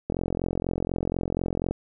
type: click train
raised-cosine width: 2 ms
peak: -13 dBFS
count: 72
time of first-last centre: 0.1-1.71 s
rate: 44.1 Hz
effects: none